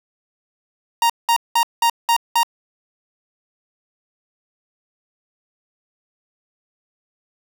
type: tone bursts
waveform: 45% pulse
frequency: 932.3 Hz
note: A#5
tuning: in tune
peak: -13 dBFS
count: 6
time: 1.02-2.432 s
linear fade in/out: 2 ms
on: 77 ms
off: 190 ms
effects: none